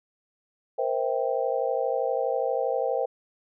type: chord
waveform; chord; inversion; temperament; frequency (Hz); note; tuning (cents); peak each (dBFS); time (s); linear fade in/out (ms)
sine; C dominant seventh; third; just; 470.9 / 523.3 / 654.1 / 784.9; Bb4 / C5 / E5 / G5; +18 / 0 / -14 / +2; -29 / -27 / -31 / -31; 0.78-3.06; 10
effects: none